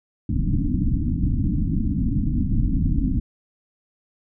pink low-pass noise, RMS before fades -21 dBFS, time 0.29-3.2 s, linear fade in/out 5 ms, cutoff 300 Hz, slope 96 dB/octave, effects none

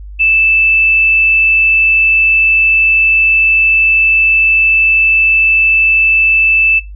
sine tone, 2637 Hz, E7, in tune, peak -7 dBFS, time 0.19-6.8 s, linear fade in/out 20 ms, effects noise-tail reverb RT60 0.2 s tail -17 dB re dry + added 50 Hz sine -26 dBFS peak until 6.95 s

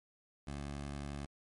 15% pulse tone, 71 Hz, C#2, 42 cents sharp, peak -34 dBFS, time 0.47-1.26 s, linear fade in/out 5 ms, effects MP3 48 kbps

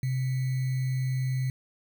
sine tone with sample-and-hold, 130 Hz, C3, 11 cents flat, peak -25 dBFS, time 0.03-1.5 s, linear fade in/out 2 ms, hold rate 2100 Hz, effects none

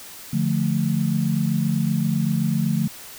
sine chord, D minor, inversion none, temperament equal, 146.83 / 174.61 / 220 Hz, D3 / F3 / A3, 0 / 0 / 0 cents, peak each -23 dBFS, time 0.33-2.88 s, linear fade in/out 5 ms, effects white hiss -40 dBFS RMS until 3.18 s

